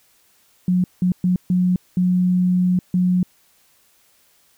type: tone bursts at uneven times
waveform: sine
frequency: 181.1 Hz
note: F#3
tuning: 37 cents flat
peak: -14 dBFS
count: 6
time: 0.68-0.84 / 1.02-1.12 / 1.24-1.36 / 1.5-1.76 / 1.97-2.79 / 2.94-3.23 s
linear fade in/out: 2 ms
effects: white hiss -58 dBFS RMS until 4.57 s